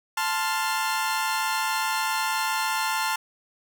sawtooth chord, F major, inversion first, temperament equal, 880 / 1046.5 / 1396.9 Hz, A5 / C6 / F6, 0 / 0 / 0 cents, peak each -23 / -26 / -26 dBFS, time 0.17-3.16 s, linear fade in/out 5 ms, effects none

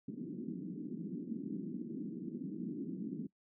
pink band-pass noise, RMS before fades -42 dBFS, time 0.08-3.27 s, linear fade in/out 5 ms, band 170 to 340 Hz, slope 48 dB/octave, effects noise-tail reverb RT60 0.1 s tail -21 dB re dry

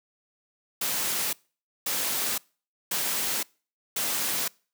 white noise bursts, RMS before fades -28 dBFS, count 4, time 0.81-4.48 s, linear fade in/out 5 ms, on 520 ms, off 530 ms, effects noise-tail reverb RT60 0.4 s tail -26 dB re dry + high-pass 150 Hz 12 dB/octave

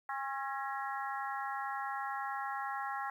harmonic tone with a mistuned harmonic, 271.1 Hz, C#4, 38 cents flat, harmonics 3 / 4 / 5 / 6 / 7, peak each -39 / -41 / -43 / -45 / -46 dBFS, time 0.09-3.1 s, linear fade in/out 2 ms, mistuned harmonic 6, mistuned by +45 cents, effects 11-bit

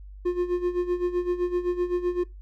triangle tone with tremolo, 355.3 Hz, F4, 30 cents sharp, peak -18 dBFS, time 0.25-2.24 s, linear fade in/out 10 ms, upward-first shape sine, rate 7.8 Hz, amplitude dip 75%, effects noise-tail reverb RT60 0.2 s tail -20 dB re dry + added 49 Hz sine -40 dBFS peak until 2.41 s

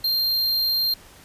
square tone, 4186 Hz, C8, in tune, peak -20 dBFS, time 0.04-0.94 s, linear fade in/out 5 ms, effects pink hiss -48 dBFS RMS until 1.24 s + resampled to 32000 Hz

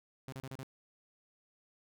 sawtooth tone bursts, 132.8 Hz, C3, 26 cents sharp, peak -38 dBFS, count 5, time 0.28-0.631 s, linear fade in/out 0 ms, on 43 ms, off 34 ms, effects none

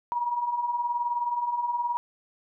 sine beating tone pair, 942 / 961 Hz, A#5 / B5, +18 / -48 cents, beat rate 19 Hz, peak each -33 / -26 dBFS, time 0.12-1.97 s, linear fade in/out 0 ms, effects none

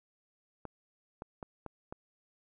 clicks, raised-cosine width 1 ms, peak -27 dBFS, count 5, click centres 0.653 / 1.221 / 1.428 / 1.663 / 1.925 s, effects none

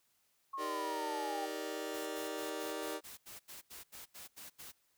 sine exponential sweep, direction down, 1098 to 784 Hz, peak -38 dBFS, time 0.53-1.46 s, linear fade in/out 10 ms
sawtooth chord, Eb major seventh, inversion none, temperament just, 311.1 / 388.9 / 466.7 / 583.4 Hz, Eb4 / G4 / Bb4 / D5, 0 / -14 / +2 / -12 cents, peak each -40 dBFS, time 0.57-3.01 s, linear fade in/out 50 ms
white noise bursts, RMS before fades -50 dBFS, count 13, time 1.93-4.722 s, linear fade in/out 20 ms, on 140 ms, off 81 ms
effects white hiss -75 dBFS RMS until 4.97 s

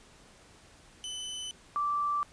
sawtooth / sine tone pair in turn, 3020 / 1168.4 Hz, F#7 / D6, +35 / -9 cents, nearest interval octave + major third, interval 1644 cents, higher first, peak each -33 / -27 dBFS, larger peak second, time 1.04-1.51 / 1.76-2.23 s, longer neither, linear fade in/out 0 ms, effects pink hiss -57 dBFS RMS until 2.32 s + resampled to 22050 Hz

